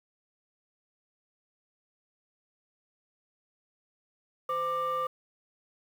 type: tone pair together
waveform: sine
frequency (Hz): 515.2 / 1185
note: C5 / D6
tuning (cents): -27 / +15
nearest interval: octave + major second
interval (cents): 1442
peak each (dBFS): -31 / -27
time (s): 4.49-5.07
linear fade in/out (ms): 5
effects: tanh soft clip ceiling -25 dBFS + 9-bit